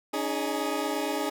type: chord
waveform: 20% pulse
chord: C# suspended second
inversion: none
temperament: equal with one note detuned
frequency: 282.4 / 311.1 / 415.3 Hz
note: C#4 / D#4 / G#4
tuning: +32 / 0 / 0 cents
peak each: -27 dBFS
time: 0.13-1.3 s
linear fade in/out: 10 ms
effects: none